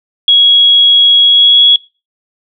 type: tone with pitch glide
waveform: sine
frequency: 3322 to 3347 Hz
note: G#7 to G#7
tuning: 0 to +13 cents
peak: -3 dBFS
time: 0.28-1.76 s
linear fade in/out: 2 ms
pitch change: +13 cents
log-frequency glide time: 1.22-1.63 s
effects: noise-tail reverb RT60 0.3 s tail -20 dB re dry